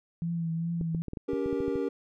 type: tone with vibrato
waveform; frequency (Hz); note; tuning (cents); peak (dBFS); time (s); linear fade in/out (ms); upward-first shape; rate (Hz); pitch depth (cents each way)
sine; 166.6; E3; +19; -28; 0.22-1.02; 0; triangle; 2.5; 40
type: clicks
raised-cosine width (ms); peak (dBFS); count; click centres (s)
3; -23; 11; 0.812 / 0.948 / 1.083 / 1.134 / 1.172 / 1.333 / 1.46 / 1.529 / 1.605 / 1.681 / 1.757
type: chord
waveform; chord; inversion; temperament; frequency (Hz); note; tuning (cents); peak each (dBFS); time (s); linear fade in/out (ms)
triangle; G diminished; second; just; 282.2 / 392 / 470.4; Db4 / G4 / Bb4; +31 / 0 / +16; -30; 1.28-1.89; 10
effects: none